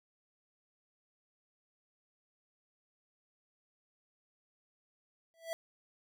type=tone with exponential growth; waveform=square; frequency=659.3 Hz; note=E5; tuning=in tune; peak=-33 dBFS; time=5.34-5.53 s; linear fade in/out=0 ms; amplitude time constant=41 ms; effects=none